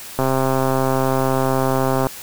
click train, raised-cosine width 1 ms, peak -5 dBFS, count 249, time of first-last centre 0.19-2.069 s, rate 132 Hz, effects white hiss -35 dBFS RMS until 2.22 s

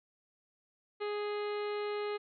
harmonic tone, 415.3 Hz, G#4, in tune, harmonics 1 / 2 / 3 / 4 / 5 / 6 / 7 / 8 / 9 / 10, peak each -34 / -45 / -44 / -52 / -48 / -52 / -53 / -58 / -58 / -54 dBFS, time 1-2.18 s, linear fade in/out 20 ms, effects none

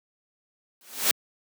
white noise with exponential growth, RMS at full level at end -18 dBFS, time 0.81-1.11 s, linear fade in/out 1 ms, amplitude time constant 64 ms, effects high-pass 200 Hz 12 dB/octave

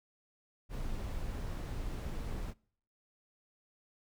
brown noise, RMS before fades -38 dBFS, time 0.69-2.54 s, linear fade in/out 50 ms, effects noise-tail reverb RT60 0.6 s tail -26 dB re dry

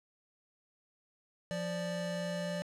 square tone pair together, 174.61 / 587.3 Hz, F3 / D5, 0 / 0 cents, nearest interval octave + major sixth, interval 2100 cents, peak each -38 / -38 dBFS, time 1.51-2.62 s, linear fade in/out 0 ms, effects low-pass 9000 Hz 12 dB/octave

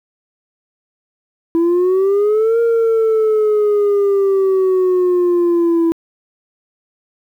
sine exponential two-way sweep, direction up then down, 330 to 466.2 to 330 Hz, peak -8 dBFS, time 1.55-5.92 s, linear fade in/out 0 ms, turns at 2.6 s, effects tanh soft clip ceiling -10 dBFS + 8-bit

